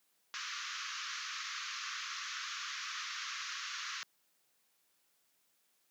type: band-pass noise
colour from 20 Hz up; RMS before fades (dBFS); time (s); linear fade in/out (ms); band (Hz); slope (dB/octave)
pink; -42; 0.34-4.03; 0; 1100 to 6700; 96
effects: white hiss -75 dBFS RMS until 5.9 s + high-pass 150 Hz 12 dB/octave